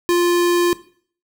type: tone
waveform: square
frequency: 349.2 Hz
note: F4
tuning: in tune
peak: -14 dBFS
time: 0.09-0.73 s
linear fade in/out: 0 ms
effects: noise-tail reverb RT60 0.5 s tail -17 dB re dry